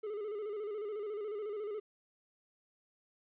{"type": "tone with vibrato", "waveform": "triangle", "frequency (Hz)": 419.5, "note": "G#4", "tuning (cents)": 17, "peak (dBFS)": -35, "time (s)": [0.03, 1.8], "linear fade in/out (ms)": 10, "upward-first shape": "square", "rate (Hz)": 14, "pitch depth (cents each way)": 59, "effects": ["resampled to 8000 Hz", "12-bit"]}